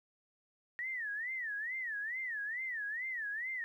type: tone with vibrato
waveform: sine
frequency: 1858 Hz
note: A#6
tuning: 6 cents flat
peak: -36 dBFS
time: 0.79-3.64 s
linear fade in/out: 0 ms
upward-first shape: sine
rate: 2.3 Hz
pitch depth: 210 cents each way
effects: 12-bit